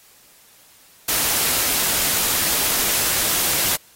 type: noise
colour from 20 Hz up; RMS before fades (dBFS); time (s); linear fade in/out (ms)
white; -20; 1.08-3.76; 5
effects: white hiss -51 dBFS RMS until 3.95 s + AAC 48 kbps